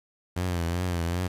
sawtooth tone with vibrato, 87.31 Hz, F2, in tune, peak -22 dBFS, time 0.36-1.28 s, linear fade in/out 10 ms, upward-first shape triangle, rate 2.6 Hz, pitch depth 91 cents each way, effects resampled to 32000 Hz + 8-bit

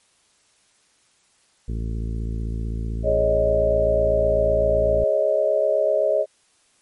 harmonic tone, 55.7 Hz, A1, 22 cents sharp, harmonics 1 / 2 / 3 / 4 / 5 / 6 / 7 / 8, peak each -25 / -30 / -37 / -36 / -43 / -43 / -45 / -46 dBFS, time 1.68-5.04 s, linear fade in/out 5 ms
sine chord, Ab suspended fourth, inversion none, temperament equal, 415.3 / 554.4 / 622.3 Hz, Ab4 / Db5 / Eb5, 0 / 0 / 0 cents, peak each -25 / -21 / -19 dBFS, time 3.03-6.26 s, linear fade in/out 50 ms
effects white hiss -61 dBFS RMS until 6.81 s + MP3 48 kbps

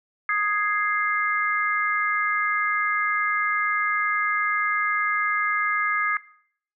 sine chord, Ab major, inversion second, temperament equal, 1244.5 / 1661.2 / 2093 Hz, Eb6 / Ab6 / C7, 0 / 0 / 0 cents, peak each -25 dBFS, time 0.29-6.17 s, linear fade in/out 2 ms, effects noise-tail reverb RT60 0.6 s tail -19 dB re dry

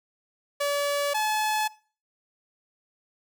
sawtooth tone pair in turn, 573 / 858.5 Hz, D5 / A5, -43 / -43 cents, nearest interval perfect fifth, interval 700 cents, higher second, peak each -20 dBFS, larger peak neither, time 0.6-1.14 / 1.14-1.68 s, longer neither, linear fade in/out 10 ms, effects noise-tail reverb RT60 0.4 s tail -21 dB re dry

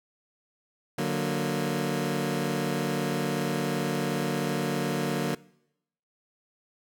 20% pulse chord, D augmented, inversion none, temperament equal with one note detuned, 147.77 / 185 / 233.1 Hz, D3 / F#3 / A#3, +11 / 0 / 0 cents, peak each -26 dBFS, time 0.98-5.35 s, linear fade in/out 5 ms, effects noise-tail reverb RT60 0.8 s tail -22 dB re dry

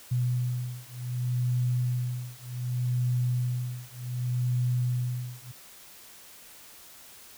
sine beating tone pair, 123.47 / 124.13 Hz, B2 / B2, 0 / +9 cents, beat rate 0.66 Hz, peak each -29 dBFS, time 0.11-5.52 s, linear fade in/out 10 ms, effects white hiss -50 dBFS RMS until 7.37 s

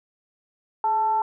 sine tone with frequency modulation, 880 Hz, A5, in tune, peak -19 dBFS, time 0.84-1.22 s, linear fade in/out 2 ms, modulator 461 Hz, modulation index 0.27, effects none

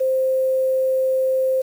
sine tone with quantisation, 523.3 Hz, C5, in tune, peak -16 dBFS, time 0-1.62 s, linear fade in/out 10 ms, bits 7, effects none

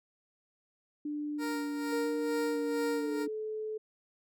sine tone with vibrato, 293.7 Hz, D4, in tune, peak -33 dBFS, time 1.05-3.28 s, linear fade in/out 5 ms, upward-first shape square, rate 1 Hz, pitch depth 16 cents each way
15% pulse tone with tremolo, 466.2 Hz, A#4, in tune, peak -29 dBFS, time 1.38-3.27 s, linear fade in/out 50 ms, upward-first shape sine, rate 2.2 Hz, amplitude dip 65%
sine tone with pitch glide, 466.2 to 432.5 Hz, A#4 to A4, 0 to -30 cents, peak -34 dBFS, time 1.92-3.78 s, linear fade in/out 10 ms, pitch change -130 cents, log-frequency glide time 2.94-3.13 s
effects none

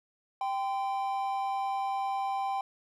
triangle tone pair together, 783.7 / 1026 Hz, G5 / C6, -1 / -34 cents, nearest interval perfect fourth, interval 467 cents, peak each -28 / -34 dBFS, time 0.41-2.61 s, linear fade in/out 2 ms, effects none

